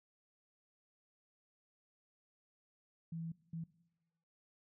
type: tone bursts at uneven times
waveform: sine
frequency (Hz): 164.81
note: E3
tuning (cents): 0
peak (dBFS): -40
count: 2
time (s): 3.12-3.32 / 3.53-3.64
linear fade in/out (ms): 5
effects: noise-tail reverb RT60 1.0 s tail -20 dB re dry